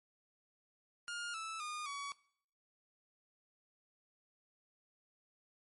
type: tone with pitch steps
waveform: sawtooth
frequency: 1416 / 1313.6 / 1218.5 / 1130.4 Hz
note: F6 / E6 / D#6 / C#6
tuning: +23 / -6 / -37 / +34 cents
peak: -37 dBFS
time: 1.08-2.12 s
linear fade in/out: 0 ms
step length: 260 ms
effects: noise-tail reverb RT60 0.6 s tail -19 dB re dry + MP3 48 kbps